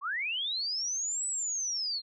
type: linear two-way sweep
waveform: sine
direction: up then down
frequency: 1040 to 7990 to 4131 Hz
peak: -30 dBFS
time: 0.01-2.02 s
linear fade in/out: 50 ms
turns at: 1.27 s
effects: none